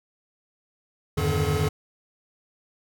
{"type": "tone cluster", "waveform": "square", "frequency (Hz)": [83.4, 99.1, 146.6, 155.2, 427.6], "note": ["E2", "G2", "D3", "D#3", "A4"], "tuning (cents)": [21, 19, -3, -4, -49], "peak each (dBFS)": -29, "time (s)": [1.17, 1.69], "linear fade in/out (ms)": 10, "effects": []}